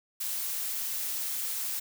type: noise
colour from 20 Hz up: blue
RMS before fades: -33 dBFS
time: 0.2-1.8 s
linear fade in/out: 10 ms
effects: none